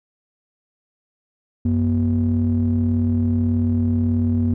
triangle ring-modulated tone, 73.42 Hz, D2, in tune, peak -11 dBFS, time 1.65-4.54 s, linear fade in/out 5 ms, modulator 166 Hz, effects none

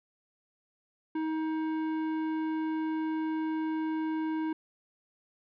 triangle tone with tanh clipping, 316 Hz, D#4, 27 cents sharp, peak -31 dBFS, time 1.15-4.53 s, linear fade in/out 5 ms, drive 17 dB, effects none

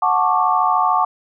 sine chord, D major seventh, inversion first, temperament just, 734.2 / 881 / 1101.2 / 1174.7 Hz, F#5 / A5 / C#6 / D6, -14 / +2 / -12 / 0 cents, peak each -19 dBFS, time 0.02-1.05 s, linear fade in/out 5 ms, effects none

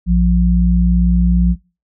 sine tone pair together, 58.97 / 176.7 Hz, A#1 / F3, +21 / +21 cents, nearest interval octave + perfect fifth, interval 1900 cents, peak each -12 dBFS, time 0.06-1.56 s, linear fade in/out 50 ms, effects noise-tail reverb RT60 0.3 s tail -22 dB re dry

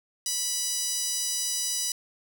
15% pulse tone with high-pass filter, 984 Hz, B5, 7 cents flat, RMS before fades -29 dBFS, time 0.26-1.92 s, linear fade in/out 2 ms, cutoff 6200 Hz, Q 8, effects none

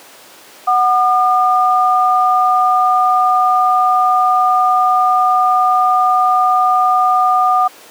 sine tone pair together, 740 / 1210.2 Hz, F#5 / D#6, 0 / -48 cents, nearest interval major sixth, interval 852 cents, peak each -12 dBFS, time 0.67-7.68 s, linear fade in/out 10 ms, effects pink hiss -39 dBFS RMS until 7.9 s + high-pass 400 Hz 12 dB/octave

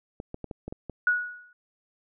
clicks, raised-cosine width 2 ms, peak -22 dBFS, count 7, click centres 0.201 / 0.344 / 0.443 / 0.512 / 0.68 / 0.725 / 0.897 s
sine tone with exponential decay, 1461 Hz, F#6, 22 cents flat, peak -17 dBFS, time 1.07-1.53 s, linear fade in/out 2 ms, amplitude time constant 100 ms
effects none

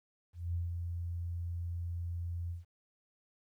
sine tone with ADSR envelope, 86 Hz, F2, 26 cents flat, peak -31 dBFS, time 0.33-2.65 s, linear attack 210 ms, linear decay 160 ms, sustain -4 dB, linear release 150 ms, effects 12-bit

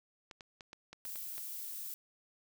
clicks, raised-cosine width 0.2 ms, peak -31 dBFS, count 8, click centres 0.312 / 0.408 / 0.608 / 0.731 / 0.93 / 1.053 / 1.158 / 1.38 s
violet noise, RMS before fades -43 dBFS, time 1.05-1.94 s, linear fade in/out 0 ms
effects none

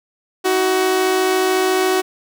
sawtooth tone pair together, 320 / 374 Hz, D#4 / F#4, +49 / +19 cents, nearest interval minor third, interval 270 cents, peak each -20 / -11 dBFS, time 0.44-2.02 s, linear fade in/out 20 ms, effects none

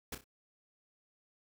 pink noise with echo, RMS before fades -40 dBFS, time 0.12-0.15 s, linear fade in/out 5 ms, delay 31 ms, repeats 3, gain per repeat -9 dB, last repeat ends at 0.243 s, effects none

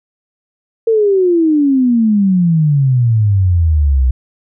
sine exponential sweep, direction down, 460 to 61.74 Hz, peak -8 dBFS, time 0.87-4.11 s, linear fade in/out 5 ms, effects none

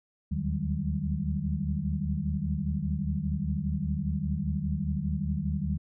sine tone cluster, 74.8 / 79.8 / 152.5 / 189.4 / 201.6 Hz, D2 / D#2 / D#3 / F#3 / G3, +32 / +44 / -34 / +41 / +49 cents, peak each -35 / -34 / -32 / -33 / -35 dBFS, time 0.31-5.78 s, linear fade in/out 10 ms, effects none

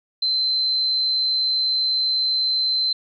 sine tone, 4084 Hz, C8, 43 cents flat, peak -18 dBFS, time 0.22-2.93 s, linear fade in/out 5 ms, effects none

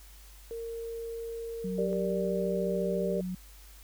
sine tone, 460 Hz, A#4, 23 cents flat, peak -35 dBFS, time 0.51-1.93 s, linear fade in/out 0 ms
sine tone with pitch glide, 185 to 182.98 Hz, F#3 to F#3, 0 to -19 cents, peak -32 dBFS, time 1.64-3.35 s, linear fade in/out 5 ms, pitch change -19 cents, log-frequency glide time 2.1-2.9 s
sine chord, G minor, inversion none, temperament equal, 392 / 466.2 / 587.3 Hz, G4 / Bb4 / D5, 0 / 0 / 0 cents, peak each -33 dBFS, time 1.78-3.21 s, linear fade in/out 5 ms
effects added 50 Hz sine -50 dBFS peak until 3.83 s + white hiss -56 dBFS RMS until 3.83 s

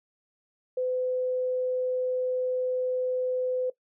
sine tone, 507 Hz, B4, 45 cents sharp, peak -25 dBFS, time 0.77-3.7 s, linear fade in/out 5 ms, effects noise-tail reverb RT60 0.1 s tail -18 dB re dry

